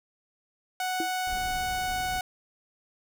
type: tone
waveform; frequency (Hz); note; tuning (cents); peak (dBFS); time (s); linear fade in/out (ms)
sawtooth; 740; F#5; 0; -24; 0.8-2.21; 2
type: tone with exponential decay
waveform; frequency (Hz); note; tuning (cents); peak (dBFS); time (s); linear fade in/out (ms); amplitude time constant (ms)
sine; 329.6; E4; 0; -25; 1-1.12; 2; 25
type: noise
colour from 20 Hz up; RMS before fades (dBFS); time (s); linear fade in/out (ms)
brown; -40; 1.27-2.2; 5
effects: none